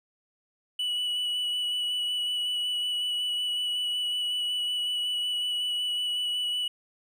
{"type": "tone with vibrato", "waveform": "triangle", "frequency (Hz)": 2949, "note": "F#7", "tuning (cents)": -6, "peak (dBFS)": -25, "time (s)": [0.79, 6.68], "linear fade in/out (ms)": 5, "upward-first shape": "square", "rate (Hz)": 5.4, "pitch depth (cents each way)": 11, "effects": []}